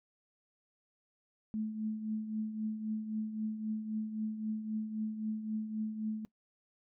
sine tone with tremolo, 216.8 Hz, A3, 25 cents flat, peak -31 dBFS, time 1.54-6.25 s, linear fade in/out 0 ms, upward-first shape triangle, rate 3.8 Hz, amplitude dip 65%, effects noise-tail reverb RT60 0.1 s tail -20 dB re dry

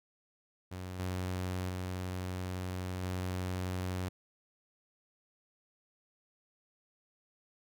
sawtooth tone with level steps, 91.8 Hz, F#2, 13 cents flat, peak -36 / -30 / -32 / -30 dBFS, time 0.71-4.09 s, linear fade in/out 10 ms, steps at 0.99 / 1.69 / 3.03 s, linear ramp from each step 5 ms, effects none

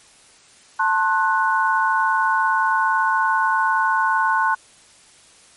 sine chord, F# diminished, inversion first, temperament just, 888 / 1065.6 / 1480 Hz, A5 / C6 / F#6, +16 / +31 / 0 cents, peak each -20 dBFS, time 0.79-4.55 s, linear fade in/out 10 ms, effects white hiss -50 dBFS RMS until 5.56 s + MP3 48 kbps

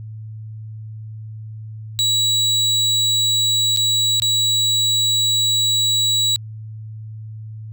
35% pulse tone with dropouts, 3900 Hz, B7, 23 cents flat, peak -13 dBFS, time 1.99-6.36 s, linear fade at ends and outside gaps 0 ms, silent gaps 3.763-3.772 / 4.199-4.221 s, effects added 109 Hz sine -30 dBFS peak until 7.72 s

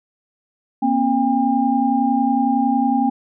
sine tone cluster, 238 / 268.9 / 804 Hz, A#3 / C4 / G5, +36 / +47 / +44 cents, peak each -19 dBFS, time 0.82-3.1 s, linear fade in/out 10 ms, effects none

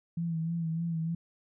sine tone with vibrato, 165.3 Hz, E3, 5 cents sharp, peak -29 dBFS, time 0.17-1.15 s, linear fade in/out 5 ms, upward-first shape sine, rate 3.3 Hz, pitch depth 44 cents each way, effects none

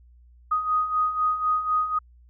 sine beating tone pair, 1244.5 / 1248.5 Hz, D#6 / D#6, 0 / +6 cents, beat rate 4 Hz, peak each -28 / -22 dBFS, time 0.51-1.99 s, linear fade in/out 10 ms, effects added 60 Hz sine -50 dBFS peak until 2.29 s

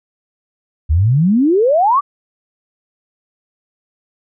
sine exponential sweep, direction up, 71.1 to 1200 Hz, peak -9 dBFS, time 0.89-2.01 s, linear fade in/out 20 ms, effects none

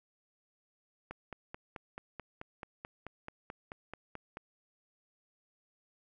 click train, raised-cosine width 0.5 ms, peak -27 dBFS, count 16, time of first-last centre 1.11-4.371 s, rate 4.6 Hz, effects none

